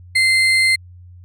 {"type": "tone with sample-and-hold", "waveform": "sine", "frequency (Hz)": 2075, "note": "C7", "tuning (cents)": -15, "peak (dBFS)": -11, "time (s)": [0.15, 0.76], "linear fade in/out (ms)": 10, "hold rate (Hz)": 6300, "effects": ["added 89 Hz sine -38 dBFS peak until 1.24 s", "low-pass 10000 Hz 12 dB/octave"]}